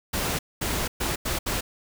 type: noise bursts at uneven times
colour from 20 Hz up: pink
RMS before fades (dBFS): -27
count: 5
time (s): 0.13-0.39 / 0.61-0.88 / 1-1.16 / 1.25-1.39 / 1.46-1.61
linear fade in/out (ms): 10
effects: none